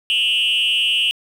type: tone with frequency modulation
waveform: sine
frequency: 2915 Hz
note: F#7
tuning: 26 cents flat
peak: -13 dBFS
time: 0.1-1.11 s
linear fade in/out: 0 ms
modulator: 220 Hz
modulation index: 1.1
effects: tanh soft clip ceiling -13 dBFS + 7-bit